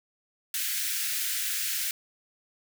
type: high-pass noise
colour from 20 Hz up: white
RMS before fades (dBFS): -30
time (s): 0.54-1.91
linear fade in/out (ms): 2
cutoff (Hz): 1500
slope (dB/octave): 48
effects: none